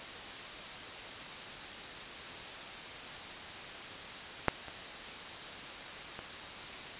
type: clicks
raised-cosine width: 0.5 ms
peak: -9 / -28 / -26 dBFS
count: 3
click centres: 4.483 / 4.683 / 6.191 s
effects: white hiss -43 dBFS RMS until 6.99 s + resampled to 8000 Hz